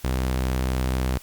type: tone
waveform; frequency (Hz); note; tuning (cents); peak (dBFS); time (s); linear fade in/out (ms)
sawtooth; 64.1; C2; -35; -18; 0.04-1.18; 5
effects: white hiss -48 dBFS RMS until 1.22 s + Opus 48 kbps